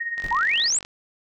sine tone with tremolo, 1864.7 Hz, A#6, in tune, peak -23 dBFS, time 0-0.68 s, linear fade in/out 10 ms, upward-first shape sine, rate 17 Hz, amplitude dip 65%
click train, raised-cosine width 0.2 ms, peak -21 dBFS, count 33, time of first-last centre 0.18-0.849 s, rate 47.8 Hz
brown noise with exponential decay, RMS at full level -28 dBFS, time 0.24-0.47 s, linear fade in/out 0 ms, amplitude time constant 50 ms
sine exponential sweep, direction up, 880 to 8320 Hz, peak -19 dBFS, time 0.31-0.79 s, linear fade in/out 5 ms
effects none

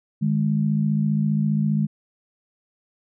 sine tone pair together, 152.68 / 207.7 Hz, D#3 / G#3, -32 / 0 cents, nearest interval perfect fourth, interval 532 cents, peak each -21 dBFS, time 0.21-1.87 s, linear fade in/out 20 ms, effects none

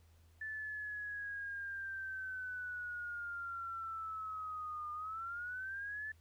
sine linear two-way sweep, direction down then up, 1755 to 1209 to 1755 Hz, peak -40 dBFS, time 0.41-6.12 s, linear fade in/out 5 ms, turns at 4.92 s, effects added 82 Hz sine -62 dBFS peak until 6.2 s + pink hiss -73 dBFS RMS until 6.2 s

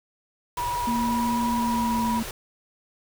pink band-stop noise, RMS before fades -35 dBFS, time 0.57-2.31 s, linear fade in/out 2 ms, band 160 to 320 Hz, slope 96 dB/octave
sine tone with vibrato, 969 Hz, B5, 33 cents flat, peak -25 dBFS, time 0.57-2.2 s, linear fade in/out 10 ms, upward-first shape sine, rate 19 Hz, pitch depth 25 cents each way
sine tone with pitch glide, 233.3 to 226.1 Hz, A#3 to A3, +2 to +47 cents, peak -24 dBFS, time 0.87-2.23 s, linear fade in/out 5 ms, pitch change -55 cents, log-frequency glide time 1.49-2.11 s
effects none

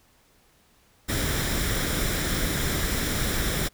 pink noise with comb filter, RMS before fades -26 dBFS, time 1.08-3.69 s, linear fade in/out 20 ms, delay 0.55 ms, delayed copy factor +0.5, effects pink hiss -61 dBFS RMS until 3.73 s

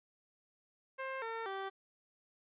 15% pulse tone with pitch steps, 530 / 453.5 / 388 Hz, C5 / A#4 / G4, +22 / -48 / -18 cents, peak -32 dBFS, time 0.98-1.7 s, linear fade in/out 20 ms, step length 240 ms, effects resampled to 8000 Hz

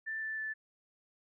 sine tone with pitch steps, 1771 / 1760.8 / 1750.7 Hz, A6 / A6 / A6, +11 / +1 / -9 cents, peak -35 dBFS, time 0.06-0.54 s, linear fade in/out 20 ms, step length 160 ms, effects none

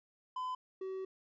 triangle tone pair in turn, 1014 / 379.8 Hz, B5 / F#4, +45 / +45 cents, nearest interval octave + perfect fourth, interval 1700 cents, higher first, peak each -34 / -36 dBFS, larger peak first, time 0.36-0.55 / 0.81-1.05 s, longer second, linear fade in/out 5 ms, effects resampled to 16000 Hz

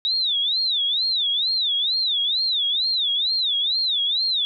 sine tone with vibrato, 3729 Hz, A#7, in tune, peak -19 dBFS, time 0.05-4.45 s, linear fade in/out 0 ms, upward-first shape sine, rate 2.2 Hz, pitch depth 220 cents each way, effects none

